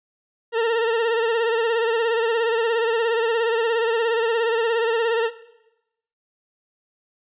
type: tone with vibrato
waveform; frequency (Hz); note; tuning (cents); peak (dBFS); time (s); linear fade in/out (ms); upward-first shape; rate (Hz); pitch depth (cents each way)
40% pulse; 457.2; A#4; -34; -17; 0.52-5.31; 50; sine; 17; 53
effects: noise-tail reverb RT60 0.9 s tail -17 dB re dry + resampled to 8000 Hz